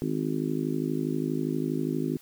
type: harmonic tone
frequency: 52.4 Hz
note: G#1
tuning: 16 cents sharp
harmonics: 3 / 4 / 5 / 6 / 7 / 8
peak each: -32 / -39 / -30 / -33 / -33 / -40 dBFS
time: 0.02-2.17 s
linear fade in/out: 0 ms
effects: white hiss -55 dBFS RMS until 2.21 s

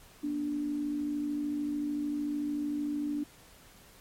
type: tone pair together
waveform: sine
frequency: 240 / 293.4 Hz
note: B3 / D4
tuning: -49 / -2 cents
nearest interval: minor third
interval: 347 cents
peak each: -40 / -30 dBFS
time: 0.23-3.24 s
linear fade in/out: 10 ms
effects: pink hiss -56 dBFS RMS until 4 s + MP3 64 kbps

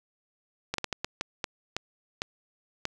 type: slowing click train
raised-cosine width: 0.2 ms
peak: -12 dBFS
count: 10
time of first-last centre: 0.74-2.854 s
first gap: 43 ms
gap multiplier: 1.4
effects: none

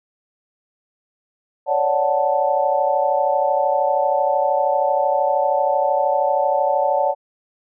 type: chord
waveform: sine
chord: D major seventh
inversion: third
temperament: equal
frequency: 554.4 / 587.3 / 740 / 880 Hz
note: C#5 / D5 / F#5 / A5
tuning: 0 / 0 / 0 / 0 cents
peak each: -21 dBFS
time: 1.66-7.15 s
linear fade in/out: 50 ms
effects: none

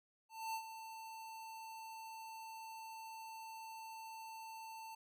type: tone with ADSR envelope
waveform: square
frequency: 893 Hz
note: A5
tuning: 25 cents sharp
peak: -39 dBFS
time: 0.29-4.95 s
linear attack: 250 ms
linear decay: 79 ms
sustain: -10 dB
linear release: 6 ms
effects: none

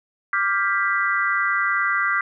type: chord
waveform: sine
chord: G dominant seventh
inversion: second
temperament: equal with one note detuned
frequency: 1174.7 / 1396.9 / 1586.2 / 1975.5 Hz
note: D6 / F6 / G6 / B6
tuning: 0 / 0 / +20 / 0 cents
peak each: -24 dBFS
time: 0.33-2.21 s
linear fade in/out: 2 ms
effects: none

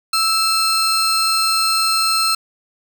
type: tone pair together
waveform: 35% pulse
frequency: 1318.5 / 4186 Hz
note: E6 / C8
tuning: 0 / 0 cents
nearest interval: octave + minor sixth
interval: 2000 cents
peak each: -16 dBFS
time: 0.13-2.35 s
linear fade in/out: 5 ms
effects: none

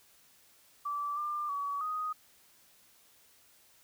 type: tone with pitch steps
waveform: sine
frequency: 1161 / 1194 / 1135 / 1247 Hz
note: D6 / D6 / C#6 / D#6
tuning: -20 / +28 / +41 / +3 cents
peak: -32 dBFS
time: 0.85-2.13 s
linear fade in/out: 10 ms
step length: 320 ms
effects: white hiss -63 dBFS RMS until 3.83 s

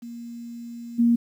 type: tone with level steps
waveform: sine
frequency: 235.4 Hz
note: A#3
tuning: 17 cents sharp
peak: -34 / -15 dBFS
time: 0.02-1.16 s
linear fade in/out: 10 ms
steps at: 0.98 s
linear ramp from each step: 20 ms
effects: 9-bit

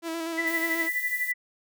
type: tone with vibrato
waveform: sawtooth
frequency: 329.6 Hz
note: E4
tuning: in tune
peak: -26 dBFS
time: 0.02-0.9 s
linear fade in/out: 50 ms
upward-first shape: square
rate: 8.2 Hz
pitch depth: 24 cents each way
type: tone with tremolo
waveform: sine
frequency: 1983 Hz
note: B6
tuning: 7 cents sharp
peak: -23 dBFS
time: 0.37-1.34 s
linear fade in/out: 20 ms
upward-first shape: sine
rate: 12 Hz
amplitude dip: 70%
type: noise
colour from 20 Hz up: violet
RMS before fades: -38 dBFS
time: 0.47-1.32 s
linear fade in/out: 5 ms
effects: none

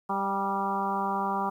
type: harmonic tone with a mistuned harmonic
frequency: 197 Hz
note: G3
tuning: 9 cents sharp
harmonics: 1 / 2 / 3 / 4 / 5 / 6 / 7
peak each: -34 / -37 / -41 / -31 / -31 / -33 / -41 dBFS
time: 0.09-1.5 s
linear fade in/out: 10 ms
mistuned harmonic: 5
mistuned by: -27 cents
effects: 10-bit

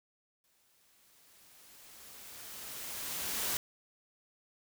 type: noise with exponential growth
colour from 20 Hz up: white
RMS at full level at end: -33 dBFS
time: 0.44-3.57 s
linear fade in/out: 1 ms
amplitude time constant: 680 ms
effects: none

